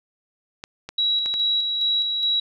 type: clicks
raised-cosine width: 0.2 ms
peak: -16 dBFS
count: 4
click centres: 0.639 / 0.89 / 1.26 / 1.34 s
type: tone with tremolo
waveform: sine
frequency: 3883 Hz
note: B7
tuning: 30 cents flat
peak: -18 dBFS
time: 0.98-2.4 s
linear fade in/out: 5 ms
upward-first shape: square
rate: 2.4 Hz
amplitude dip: 35%
effects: none